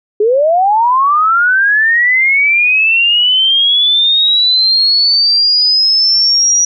sine linear sweep, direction up, 403.5 to 5800 Hz, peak -7 dBFS, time 0.2-6.65 s, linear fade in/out 5 ms, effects none

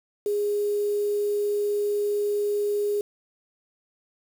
sine tone with quantisation, 412.3 Hz, G#4, 13 cents flat, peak -22 dBFS, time 0.26-3.01 s, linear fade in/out 2 ms, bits 7, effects none

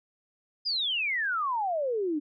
sine exponential sweep, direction down, 5050 to 285.1 Hz, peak -26 dBFS, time 0.65-2.2 s, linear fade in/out 20 ms, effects none

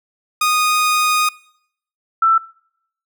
sawtooth / sine tone pair in turn, 1238 / 1331.5 Hz, D#6 / E6, -9 / +17 cents, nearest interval minor second, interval 126 cents, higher second, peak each -10 dBFS, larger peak neither, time 0.41-1.29 / 2.22-2.38 s, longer first, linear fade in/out 5 ms, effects noise-tail reverb RT60 0.7 s tail -23 dB re dry

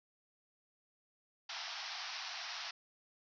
white band-pass noise, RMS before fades -44 dBFS, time 1.49-2.71 s, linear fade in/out 5 ms, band 660 to 5700 Hz, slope 96 dB/octave, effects none

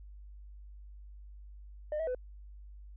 sine tone with pitch steps, 605 / 644 / 503 Hz, D#5 / E5 / B4, -49 / -41 / +32 cents, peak -29 dBFS, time 1.92-2.148 s, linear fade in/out 2 ms, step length 76 ms, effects tanh soft clip ceiling -30 dBFS + added 50 Hz sine -47 dBFS peak until 2.96 s

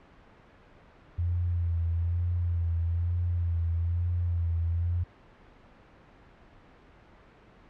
sine tone with vibrato, 85.7 Hz, F2, 32 cents flat, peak -25 dBFS, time 1.18-5.04 s, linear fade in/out 10 ms, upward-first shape sine, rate 1.1 Hz, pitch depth 39 cents each way, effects pink hiss -55 dBFS RMS until 7.69 s + low-pass 2000 Hz 12 dB/octave

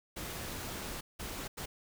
pink noise bursts at uneven times, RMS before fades -41 dBFS, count 3, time 0.16-1.01 / 1.19-1.48 / 1.57-1.66 s, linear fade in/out 10 ms, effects none

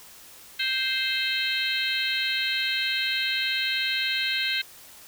harmonic tone with a mistuned harmonic, 523.3 Hz, C5, in tune, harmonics 3 / 4 / 5 / 6 / 7 / 8, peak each -31 / -31 / -31 / -31 / -31 / -31 dBFS, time 0.59-4.62 s, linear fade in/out 10 ms, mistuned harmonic 7, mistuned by +62 cents, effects white hiss -48 dBFS RMS until 5.07 s

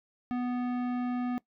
sine tone with tanh clipping, 246.9 Hz, B3, in tune, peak -31 dBFS, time 0.31-1.38 s, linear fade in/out 0 ms, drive 16 dB, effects noise-tail reverb RT60 0.1 s tail -20 dB re dry

